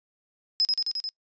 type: tone with echo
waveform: sine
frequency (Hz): 5100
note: D#8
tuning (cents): +42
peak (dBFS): -19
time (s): 0.6-0.65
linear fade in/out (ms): 0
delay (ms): 88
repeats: 5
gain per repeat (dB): -2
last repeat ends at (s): 1.09
effects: noise-tail reverb RT60 0.1 s tail -26 dB re dry + resampled to 16000 Hz